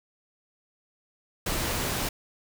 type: noise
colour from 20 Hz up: pink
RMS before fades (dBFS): -29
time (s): 1.46-2.09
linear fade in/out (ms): 5
effects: none